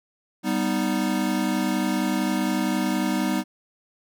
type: chord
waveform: square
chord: G augmented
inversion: none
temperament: equal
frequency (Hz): 196 / 246.9 / 311.1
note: G3 / B3 / D#4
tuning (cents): 0 / 0 / 0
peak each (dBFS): -27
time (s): 0.43-3.44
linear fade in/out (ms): 50
effects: none